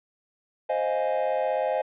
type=chord; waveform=triangle; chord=F minor seventh; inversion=second; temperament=equal; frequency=523.3 / 622.3 / 698.5 / 830.6 Hz; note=C5 / Eb5 / F5 / Ab5; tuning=0 / 0 / 0 / 0 cents; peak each=-25 / -25 / -29 / -28 dBFS; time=0.69-1.82 s; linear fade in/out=10 ms; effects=tanh soft clip ceiling -14 dBFS + resampled to 8000 Hz